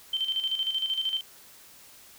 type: tone with tremolo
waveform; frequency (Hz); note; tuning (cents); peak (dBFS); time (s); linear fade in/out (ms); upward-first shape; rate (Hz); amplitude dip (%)
sine; 3109; G7; -15; -24; 0.13-1.21; 5; square; 13; 60
effects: white hiss -52 dBFS RMS until 2.18 s